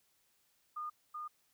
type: tone with echo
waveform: sine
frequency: 1219 Hz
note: D#6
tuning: 36 cents flat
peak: -38 dBFS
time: 0.76-0.9 s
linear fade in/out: 10 ms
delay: 380 ms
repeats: 1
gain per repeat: -2 dB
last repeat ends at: 1.28 s
effects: white hiss -74 dBFS RMS until 1.53 s